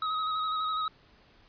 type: tone with vibrato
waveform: square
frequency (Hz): 1268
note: D#6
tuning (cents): +32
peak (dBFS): -29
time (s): 0.02-0.88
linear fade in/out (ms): 2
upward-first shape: square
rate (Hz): 12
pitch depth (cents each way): 18
effects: pink hiss -60 dBFS RMS until 1.48 s + resampled to 11025 Hz